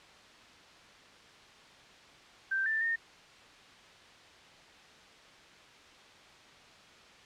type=tone with pitch steps; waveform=sine; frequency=1566 / 1775 / 1830 Hz; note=G6 / A6 / A#6; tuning=-2 / +15 / -32 cents; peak=-28 dBFS; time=2.51-2.96 s; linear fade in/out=10 ms; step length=150 ms; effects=white hiss -55 dBFS RMS until 7.25 s + low-pass 4000 Hz 12 dB/octave